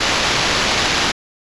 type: noise with sample-and-hold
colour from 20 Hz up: violet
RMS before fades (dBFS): -17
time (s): 0-1.12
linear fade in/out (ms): 10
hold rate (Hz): 8820
effects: resampled to 22050 Hz